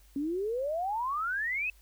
sine exponential sweep, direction up, 271.6 to 2637 Hz, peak -29 dBFS, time 0.16-1.7 s, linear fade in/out 2 ms, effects added 50 Hz sine -56 dBFS peak until 1.81 s + white hiss -64 dBFS RMS until 1.81 s

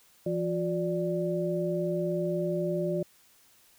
sine tone cluster, 170.2 / 358.9 / 587 Hz, F3 / F4 / D5, -44 / +47 / -1 cents, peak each -31 dBFS, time 0.26-3.03 s, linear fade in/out 5 ms, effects white hiss -61 dBFS RMS until 3.78 s

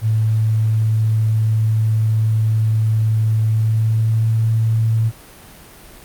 sine tone with pitch glide, 110 to 112.05 Hz, A2 to A2, 0 to +32 cents, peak -13 dBFS, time 0.01-5.12 s, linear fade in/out 50 ms, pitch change +32 cents, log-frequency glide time 3.49-4.34 s, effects pink hiss -41 dBFS RMS until 6.04 s + Opus 32 kbps

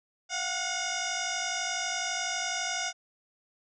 sine tone with frequency modulation, 2140 Hz, C7, 38 cents sharp, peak -29 dBFS, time 0.29-2.93 s, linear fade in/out 50 ms, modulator 722 Hz, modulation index 6.3, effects none

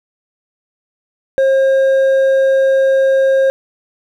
sine tone with hard clipping, 536 Hz, C5, 42 cents sharp, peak -10 dBFS, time 1.38-3.5 s, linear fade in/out 0 ms, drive 4 dB, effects none

